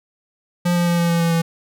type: tone with pitch steps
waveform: square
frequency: 175.3 / 173.79 / 172.29 / 170.8 / 169.33 / 167.87 / 166.42 Hz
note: F3 / F3 / F3 / F3 / E3 / E3 / E3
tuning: +7 / -8 / -23 / -38 / +47 / +32 / +17 cents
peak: -16 dBFS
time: 0.65-1.42 s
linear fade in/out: 10 ms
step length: 110 ms
effects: none